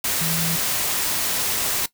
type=tone in noise; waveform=sine; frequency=164.81 Hz; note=E3; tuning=in tune; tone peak=-25 dBFS; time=0.21-0.56 s; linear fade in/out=5 ms; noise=white; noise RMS=-23 dBFS; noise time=0.04-1.86 s; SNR=-5 dB; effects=noise-tail reverb RT60 0.1 s tail -17 dB re dry